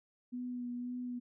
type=tone with vibrato; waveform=sine; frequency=245.7 Hz; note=B3; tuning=9 cents flat; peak=-37 dBFS; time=0.32-1.2 s; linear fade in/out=20 ms; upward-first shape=sine; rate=1.9 Hz; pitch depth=19 cents each way; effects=none